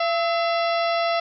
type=harmonic tone with a mistuned harmonic; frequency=678 Hz; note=E5; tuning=49 cents sharp; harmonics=1 / 2 / 3 / 4 / 5 / 6 / 7 / 8; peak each=-21 / -27 / -31 / -33 / -35 / -37 / -38 / -39 dBFS; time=0-1.2 s; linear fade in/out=5 ms; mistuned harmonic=2; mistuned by=-71 cents; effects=none